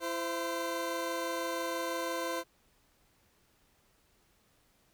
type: tone pair together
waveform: 20% pulse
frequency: 336 / 517 Hz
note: E4 / C5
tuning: +33 / -21 cents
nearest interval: perfect fifth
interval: 746 cents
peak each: -32 / -30 dBFS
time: 0-2.44 s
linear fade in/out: 50 ms
effects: pink hiss -69 dBFS RMS until 4.93 s